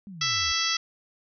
sine exponential sweep, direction down, 210 to 70.5 Hz, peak -38 dBFS, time 0.07-0.52 s, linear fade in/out 0 ms
harmonic tone, 662 Hz, E5, 7 cents sharp, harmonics 2 / 3 / 4 / 5 / 6 / 7 / 8 / 9, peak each -32 / -32 / -34 / -30 / -35 / -31 / -31 / -32 dBFS, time 0.21-0.77 s, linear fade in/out 5 ms
effects none

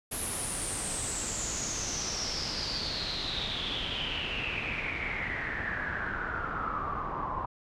pink noise with low-pass filter sweep, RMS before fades -34 dBFS, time 0.11-7.46 s, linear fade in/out 10 ms, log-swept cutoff 11000 to 1000 Hz, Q 9, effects none

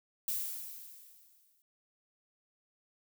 violet noise with exponential decay, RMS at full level -33 dBFS, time 0.28-1.62 s, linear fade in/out 1 ms, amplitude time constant 290 ms, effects none

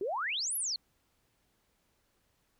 sine exponential two-way sweep, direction up then down, 356.7 to 11830 to 4094 Hz, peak -31 dBFS, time 0.01-0.76 s, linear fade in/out 2 ms, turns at 0.56 s, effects pink hiss -74 dBFS RMS until 2.59 s

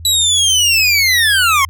25% pulse linear sweep, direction down, 3951 to 1047 Hz, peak -6 dBFS, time 0.05-1.65 s, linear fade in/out 2 ms, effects added 83 Hz sine -29 dBFS peak until 1.69 s

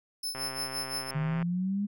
sawtooth tone with tremolo, 5260 Hz, E8, 5 cents flat, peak -28 dBFS, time 0.23-1.11 s, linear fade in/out 5 ms, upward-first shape sine, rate 5.8 Hz, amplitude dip 75%
click train, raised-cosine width 0.5 ms, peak -24 dBFS, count 143, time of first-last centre 0.35-1.426 s, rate 132 Hz
sine exponential sweep, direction up, 149.3 to 207.7 Hz, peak -27 dBFS, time 1.14-1.87 s, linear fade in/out 20 ms
effects none

